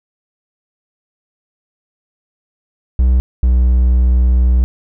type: tone pair in turn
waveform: triangle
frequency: 62.8 / 61.86 Hz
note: B1 / B1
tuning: +30 / +3 cents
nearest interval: unison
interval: 27 cents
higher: first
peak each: -6 dBFS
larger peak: neither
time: 2.99-3.2 / 3.43-4.64 s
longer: second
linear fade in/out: 0 ms
effects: none